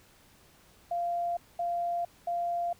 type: tone bursts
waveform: sine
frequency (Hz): 693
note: F5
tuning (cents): -14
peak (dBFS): -28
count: 3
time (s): 0.91-2.73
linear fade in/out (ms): 5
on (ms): 460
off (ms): 220
effects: pink hiss -60 dBFS RMS until 2.79 s